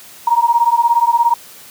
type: beating tone pair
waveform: sine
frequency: 932.3 / 949.3 Hz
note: A#5 / A#5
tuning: 0 / +31 cents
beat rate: 17 Hz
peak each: -13 dBFS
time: 0.27-1.34 s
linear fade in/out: 5 ms
effects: white hiss -39 dBFS RMS until 1.7 s + high-pass 80 Hz 12 dB/octave